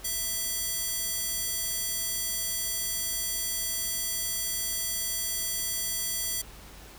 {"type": "tone with high-pass filter", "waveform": "square", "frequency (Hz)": 660, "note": "E5", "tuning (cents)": 2, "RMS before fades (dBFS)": -31, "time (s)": [0.04, 6.42], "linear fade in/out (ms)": 10, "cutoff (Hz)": 6600, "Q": 0.65, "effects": ["added 50 Hz sine -50 dBFS peak until 6.98 s", "pink hiss -49 dBFS RMS until 6.98 s"]}